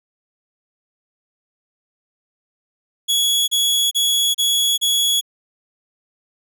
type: tone bursts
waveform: sawtooth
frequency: 3361 Hz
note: G#7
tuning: 20 cents sharp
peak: -12 dBFS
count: 5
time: 3.08-5.212 s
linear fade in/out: 20 ms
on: 400 ms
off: 33 ms
effects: none